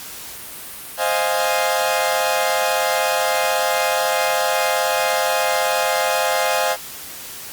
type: chord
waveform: sawtooth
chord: F minor seventh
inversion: second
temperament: equal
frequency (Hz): 523.3 / 622.3 / 698.5 / 830.6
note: C5 / Eb5 / F5 / Ab5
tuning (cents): 0 / 0 / 0 / 0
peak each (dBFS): -19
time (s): 0.97-6.77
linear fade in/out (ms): 50
effects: white hiss -34 dBFS RMS until 7.52 s + Opus 48 kbps